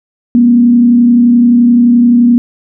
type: tone with frequency modulation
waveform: sine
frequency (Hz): 239.9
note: A#3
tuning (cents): +50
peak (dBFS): -3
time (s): 0.35-2.38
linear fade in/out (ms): 0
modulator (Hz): 31.6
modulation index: 0.37
effects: none